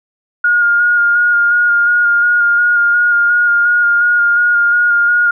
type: tone with vibrato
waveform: sine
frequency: 1424 Hz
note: F6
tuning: 33 cents sharp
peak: -8 dBFS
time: 0.44-5.31 s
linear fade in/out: 5 ms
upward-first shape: square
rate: 2.8 Hz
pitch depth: 15 cents each way
effects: none